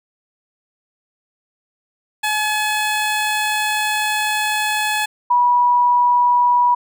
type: tone pair in turn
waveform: 15% pulse / sine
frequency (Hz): 852 / 973.6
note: G#5 / B5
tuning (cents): +44 / -25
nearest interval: major second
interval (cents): 231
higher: second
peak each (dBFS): -11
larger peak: neither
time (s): 2.23-5.06 / 5.3-6.75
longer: first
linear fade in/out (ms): 10
effects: none